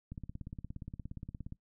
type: click train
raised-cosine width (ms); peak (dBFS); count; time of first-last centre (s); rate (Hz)
5; -30; 25; 0.12-1.524; 17.1
effects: noise-tail reverb RT60 0.1 s tail -19 dB re dry